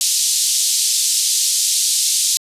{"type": "band-pass noise", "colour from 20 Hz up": "white", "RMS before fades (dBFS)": -17, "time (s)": [0.01, 2.37], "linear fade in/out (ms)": 0, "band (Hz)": [3800, 9400], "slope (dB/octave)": 24, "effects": ["resampled to 32000 Hz"]}